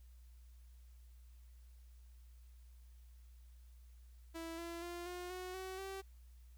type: tone with pitch steps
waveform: sawtooth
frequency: 329.6 / 338.5 / 347.6 / 356.9 / 366.6 / 376.4 / 386.6 Hz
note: E4 / E4 / F4 / F4 / F#4 / F#4 / G4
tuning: 0 / +46 / -8 / +38 / -16 / +30 / -24 cents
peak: -40 dBFS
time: 4.34-6.02 s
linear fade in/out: 20 ms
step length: 240 ms
effects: added 60 Hz sine -56 dBFS peak until 6.57 s + white hiss -75 dBFS RMS until 6.57 s